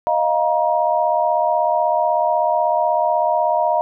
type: chord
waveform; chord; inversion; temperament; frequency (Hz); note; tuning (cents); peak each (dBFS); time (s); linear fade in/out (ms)
sine; Eb suspended second; none; equal with one note detuned; 622.3 / 698.5 / 947; Eb5 / F5 / Bb5; 0 / 0 / +27; -19; 0.07-3.81; 0
effects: none